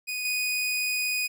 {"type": "tone with level steps", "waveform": "sawtooth", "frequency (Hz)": 2483, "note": "D#7", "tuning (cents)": -4, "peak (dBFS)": [-26, -22], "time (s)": [0.07, 1.28], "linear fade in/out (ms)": 20, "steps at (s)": 0.25, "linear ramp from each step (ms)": 2, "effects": []}